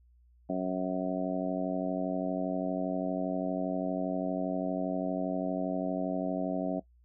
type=harmonic tone; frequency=92.5 Hz; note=F#2; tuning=in tune; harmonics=2 / 3 / 4 / 5 / 6 / 7 / 8; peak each=-35 / -33 / -41 / -44 / -39 / -35 / -41 dBFS; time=0.49-6.8 s; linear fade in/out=10 ms; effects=noise-tail reverb RT60 0.1 s tail -18 dB re dry + added 60 Hz sine -59 dBFS peak until 7.04 s